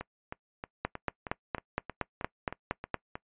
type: two click trains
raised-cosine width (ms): 0.5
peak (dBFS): -22 / -14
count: 11 / 10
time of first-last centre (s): 0.01-3.155 / 0.85-2.943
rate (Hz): 3.18 / 4.3
effects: noise-tail reverb RT60 0.1 s tail -22 dB re dry + resampled to 8000 Hz